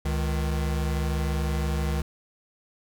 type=tone pair together; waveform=square; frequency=69.62 / 155.56 Hz; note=C#2 / D#3; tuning=+8 / 0 cents; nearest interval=octave + major second; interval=1392 cents; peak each=-26 / -31 dBFS; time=0.05-2.02 s; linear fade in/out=5 ms; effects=none